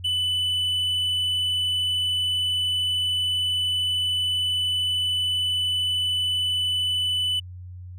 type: tone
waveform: triangle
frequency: 2991 Hz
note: F#7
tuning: 18 cents sharp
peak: -20 dBFS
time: 0.04-7.4 s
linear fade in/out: 10 ms
effects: added 90 Hz sine -36 dBFS peak until 7.98 s